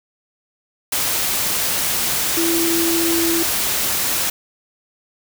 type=tone in noise; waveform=sine; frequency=334.2 Hz; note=E4; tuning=24 cents sharp; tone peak=-18 dBFS; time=2.37-3.43 s; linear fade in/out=5 ms; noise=white; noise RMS=-20 dBFS; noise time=0.92-4.3 s; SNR=-1 dB; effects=none

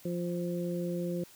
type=harmonic tone; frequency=174.61 Hz; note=F3; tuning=in tune; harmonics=1 / 2 / 3; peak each=-33 / -36 / -38 dBFS; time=0.05-1.24 s; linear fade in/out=5 ms; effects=white hiss -56 dBFS RMS until 1.35 s

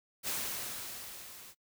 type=noise with level ramp; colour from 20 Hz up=white; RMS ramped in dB=-34 to -52 dBFS; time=0.23-1.55 s; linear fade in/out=50 ms; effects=noise-tail reverb RT60 0.1 s tail -23 dB re dry

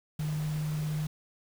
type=tone in noise; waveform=sine; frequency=152.8 Hz; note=D#3; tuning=31 cents flat; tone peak=-29 dBFS; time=0.19-1.07 s; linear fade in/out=5 ms; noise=pink; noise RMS=-45 dBFS; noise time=0.19-1.07 s; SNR=+13 dB; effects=none

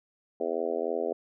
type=harmonic tone; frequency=83.2 Hz; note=E2; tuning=17 cents sharp; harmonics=3 / 4 / 5 / 6 / 7 / 8 / 9; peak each=-40 / -37 / -32 / -33 / -36 / -35 / -43 dBFS; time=0.4-1.13 s; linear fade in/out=5 ms; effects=none

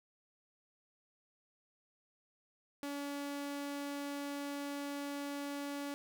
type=tone; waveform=sawtooth; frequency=284.5 Hz; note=C#4; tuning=45 cents sharp; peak=-35 dBFS; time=2.83-5.94 s; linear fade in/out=0 ms; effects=none

